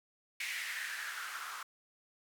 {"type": "noise with band-pass filter sweep", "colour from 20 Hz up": "blue", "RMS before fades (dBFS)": -41, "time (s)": [0.4, 1.63], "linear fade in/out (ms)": 5, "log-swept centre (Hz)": [2200, 1200], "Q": 4.7, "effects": []}